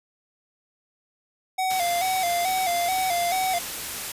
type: tone with vibrato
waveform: square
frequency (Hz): 723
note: F#5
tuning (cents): -40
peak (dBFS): -23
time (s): 1.58-3.59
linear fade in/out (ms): 10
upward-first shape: square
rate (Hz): 2.3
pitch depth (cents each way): 68
type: noise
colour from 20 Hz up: white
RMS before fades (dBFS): -32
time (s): 1.7-4.12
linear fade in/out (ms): 5
effects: resampled to 32000 Hz